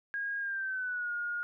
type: tone with pitch glide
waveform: sine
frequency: 1632 to 1429 Hz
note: G#6 to F6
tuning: -31 to +39 cents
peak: -32 dBFS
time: 0.14-1.43 s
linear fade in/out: 0 ms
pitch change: -230 cents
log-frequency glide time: 0.39-1.12 s
effects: none